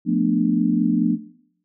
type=chord; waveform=sine; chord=B half-diminished seventh; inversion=second; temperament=just; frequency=177.8 / 222.2 / 246.9 / 296.3 Hz; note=F3 / A3 / B3 / D4; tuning=+31 / +17 / 0 / +15 cents; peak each=-22 dBFS; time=0.05-1.18 s; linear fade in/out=50 ms; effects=noise-tail reverb RT60 0.7 s tail -18 dB re dry